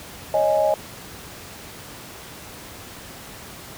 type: chord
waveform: sine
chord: C# suspended second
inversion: none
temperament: equal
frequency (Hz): 554.4 / 622.3 / 830.6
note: C#5 / D#5 / G#5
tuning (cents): 0 / 0 / 0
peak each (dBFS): -23 / -18 / -23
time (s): 0.34-0.74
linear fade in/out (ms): 2
effects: pink hiss -39 dBFS RMS until 3.77 s + high-pass 60 Hz 12 dB/octave